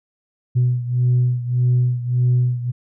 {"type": "beating tone pair", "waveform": "sine", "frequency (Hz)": [123.47, 125.17], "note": ["B2", "B2"], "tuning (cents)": [0, 24], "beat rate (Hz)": 1.7, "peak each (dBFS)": [-15, -19], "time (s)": [0.55, 2.72], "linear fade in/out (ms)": 20, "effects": ["tanh soft clip ceiling -10 dBFS"]}